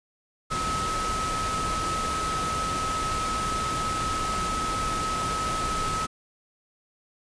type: tone in noise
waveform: sine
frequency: 1287 Hz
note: E6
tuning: 42 cents flat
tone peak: -27 dBFS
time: 0.5-6.07 s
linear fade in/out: 20 ms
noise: pink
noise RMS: -31 dBFS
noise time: 0.5-6.07 s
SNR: +1 dB
effects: resampled to 22050 Hz